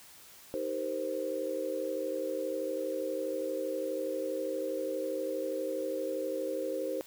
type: chord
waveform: sine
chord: C minor seventh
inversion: first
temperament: just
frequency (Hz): 314 / 392.4 / 470.9 / 523.3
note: Eb4 / G4 / Bb4 / C5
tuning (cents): +16 / +2 / +18 / 0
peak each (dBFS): -39 / -39 / -39 / -34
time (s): 0.54-7.01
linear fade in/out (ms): 0
effects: white hiss -54 dBFS RMS until 7.06 s